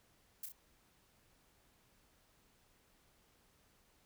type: noise with echo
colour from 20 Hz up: violet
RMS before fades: -43 dBFS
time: 0.43-0.46 s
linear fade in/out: 5 ms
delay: 31 ms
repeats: 2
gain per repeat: -5 dB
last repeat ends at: 0.522 s
effects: pink hiss -71 dBFS RMS until 4.05 s